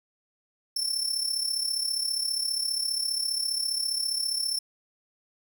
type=tone with amplitude modulation; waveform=sawtooth; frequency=5380 Hz; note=E8; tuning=34 cents sharp; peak=-21 dBFS; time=0.76-4.59 s; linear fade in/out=5 ms; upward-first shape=sine; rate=34.9 Hz; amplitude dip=65%; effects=none